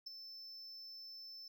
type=tone with ADSR envelope; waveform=triangle; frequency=5290 Hz; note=E8; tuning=5 cents sharp; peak=-40 dBFS; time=0.06-1.48 s; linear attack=11 ms; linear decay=13 ms; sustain=-8 dB; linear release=3 ms; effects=none